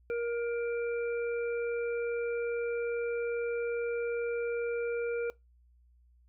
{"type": "harmonic tone", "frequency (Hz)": 471.2, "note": "A#4", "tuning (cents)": 19, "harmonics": [1, 3, 5], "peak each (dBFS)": [-30, -42, -45], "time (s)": [0.1, 5.3], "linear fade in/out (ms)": 0, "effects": ["noise-tail reverb RT60 0.2 s tail -23 dB re dry", "added 60 Hz sine -60 dBFS peak until 6.28 s"]}